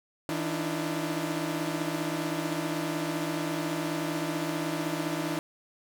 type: tone cluster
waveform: sawtooth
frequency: 160.9 / 292 / 307.7 / 337.2 Hz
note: E3 / D4 / D#4 / E4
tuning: -42 / -10 / -19 / +39 cents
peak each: -31 dBFS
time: 0.29-5.39 s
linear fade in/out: 0 ms
effects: none